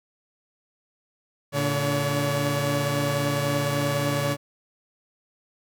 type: tone cluster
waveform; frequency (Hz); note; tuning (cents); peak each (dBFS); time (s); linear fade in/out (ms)
sawtooth; 113.7 / 144 / 291.7 / 566; A#2 / D3 / D4 / C#5; -43 / -34 / -12 / +36; -27 / -22 / -30 / -23; 1.52-4.37; 50
effects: none